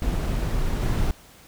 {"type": "noise with level steps", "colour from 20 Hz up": "brown", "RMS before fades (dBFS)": [-24, -22], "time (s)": [0.02, 1.11], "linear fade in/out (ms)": 2, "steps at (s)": 0.81, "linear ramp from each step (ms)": 10, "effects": ["pink hiss -50 dBFS RMS until 1.47 s"]}